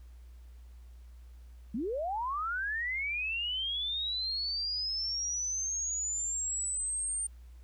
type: linear sweep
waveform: sine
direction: up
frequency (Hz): 196 to 8860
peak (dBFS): -31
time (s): 1.74-7.27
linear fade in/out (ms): 5
effects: added 60 Hz sine -48 dBFS peak until 7.63 s + pink hiss -69 dBFS RMS until 7.63 s